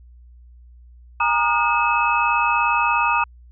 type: tone cluster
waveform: sine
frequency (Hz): 820 / 937 / 1222 / 1429 / 2578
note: G#5 / A#5 / D#6 / F6 / E7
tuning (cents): -22 / +9 / -32 / +39 / -39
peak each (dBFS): -28 / -20 / -21 / -26 / -22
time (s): 1.2-3.24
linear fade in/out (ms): 5
effects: added 60 Hz sine -43 dBFS peak until 3.51 s